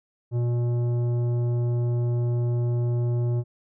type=tone with tanh clipping; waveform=sine; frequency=120.2 Hz; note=B2; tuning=46 cents flat; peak=-23 dBFS; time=0.31-3.44 s; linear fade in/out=50 ms; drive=11 dB; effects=none